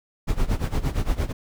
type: noise with tremolo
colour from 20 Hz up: brown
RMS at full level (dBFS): -20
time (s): 0.27-1.33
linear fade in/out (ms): 20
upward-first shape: sine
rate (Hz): 8.7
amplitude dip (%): 85
effects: none